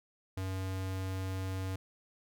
square tone, 94.6 Hz, F#2, 39 cents sharp, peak -35 dBFS, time 0.37-1.76 s, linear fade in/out 5 ms, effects none

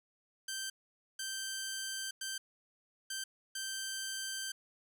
10% pulse tone bursts at uneven times, 1561 Hz, G6, 8 cents flat, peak -29 dBFS, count 5, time 0.48-0.7 / 1.19-2.11 / 2.21-2.38 / 3.1-3.24 / 3.55-4.52 s, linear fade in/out 5 ms, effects none

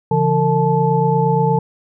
sine tone cluster, 140.2 / 168.7 / 452.3 / 870 Hz, C#3 / E3 / A4 / A5, +20 / +40 / +48 / -20 cents, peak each -18 dBFS, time 0.11-1.59 s, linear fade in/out 5 ms, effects none

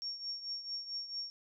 sine tone with tremolo, 5520 Hz, F8, 21 cents flat, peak -35 dBFS, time 0.02-1.3 s, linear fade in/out 0 ms, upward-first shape triangle, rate 4.5 Hz, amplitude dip 75%, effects none

